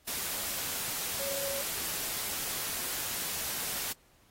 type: tone in noise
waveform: sine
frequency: 554.4 Hz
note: C#5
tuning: in tune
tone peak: -36 dBFS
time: 1.19-1.62 s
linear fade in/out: 10 ms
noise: white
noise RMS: -35 dBFS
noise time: 0.07-3.93 s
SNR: -4 dB
effects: pink hiss -65 dBFS RMS until 4.3 s + AAC 48 kbps